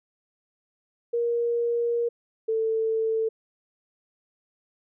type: tone pair in turn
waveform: sine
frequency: 471.5 / 445 Hz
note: A#4 / A4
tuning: +20 / +20 cents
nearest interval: minor second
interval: 100 cents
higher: first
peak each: -22 dBFS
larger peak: neither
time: 1.13-2.09 / 2.48-3.29 s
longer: first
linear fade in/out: 10 ms
effects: none